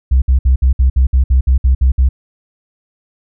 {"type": "tone bursts", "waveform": "sine", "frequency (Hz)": 64.8, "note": "C2", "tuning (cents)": -16, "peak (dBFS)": -5, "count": 12, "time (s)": [0.11, 2.09], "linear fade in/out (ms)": 10, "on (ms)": 110, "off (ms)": 60, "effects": ["tanh soft clip ceiling -4 dBFS"]}